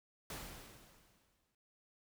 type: noise with exponential decay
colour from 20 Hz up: pink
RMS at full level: -44 dBFS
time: 0.3-1.55 s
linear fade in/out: 2 ms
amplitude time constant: 270 ms
effects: none